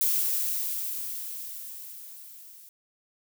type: noise with level ramp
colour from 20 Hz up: violet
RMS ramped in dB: -24 to -50 dBFS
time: 0.01-2.69 s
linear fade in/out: 0 ms
effects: none